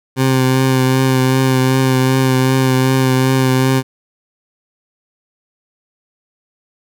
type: tone with vibrato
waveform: 20% pulse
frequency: 130.81 Hz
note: C3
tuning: in tune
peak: -6 dBFS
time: 0.16-3.83 s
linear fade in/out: 50 ms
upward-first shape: triangle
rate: 2.6 Hz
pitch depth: 23 cents each way
effects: none